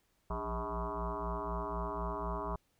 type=tone with frequency modulation; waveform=sine; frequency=524 Hz; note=C5; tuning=2 cents sharp; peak=-34 dBFS; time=0.3-2.56 s; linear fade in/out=5 ms; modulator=116 Hz; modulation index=5.6; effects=pink hiss -75 dBFS RMS until 2.79 s